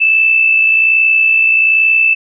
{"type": "tone with amplitude modulation", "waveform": "sine", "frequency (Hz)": 2637, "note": "E7", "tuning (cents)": 0, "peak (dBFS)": -5, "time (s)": [0, 2.15], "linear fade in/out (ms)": 20, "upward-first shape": "sine", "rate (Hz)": 61.2, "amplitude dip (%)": 45, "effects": []}